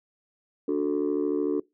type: chord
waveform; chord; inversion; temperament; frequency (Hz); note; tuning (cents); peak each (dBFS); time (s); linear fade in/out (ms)
sine; D major; none; just; 293.7 / 367.1 / 440.5; D4 / F#4 / A4; 0 / -14 / +2; -25 / -26 / -27; 0.68-1.6; 5
effects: noise-tail reverb RT60 0.2 s tail -23 dB re dry + tanh soft clip ceiling -18 dBFS